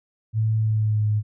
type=tone with pitch glide; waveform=sine; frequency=110 to 106.07 Hz; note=A2 to G#2; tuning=0 to +37 cents; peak=-18 dBFS; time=0.33-1.23 s; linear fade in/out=50 ms; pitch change=-63 cents; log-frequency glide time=0.57-1.06 s; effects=none